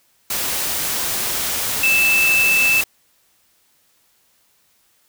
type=tone in noise; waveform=sine; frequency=2637 Hz; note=E7; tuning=in tune; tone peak=-13 dBFS; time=1.83-2.81 s; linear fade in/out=5 ms; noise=white; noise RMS=-22 dBFS; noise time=0.3-2.84 s; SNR=+6 dB; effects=white hiss -60 dBFS RMS until 5.08 s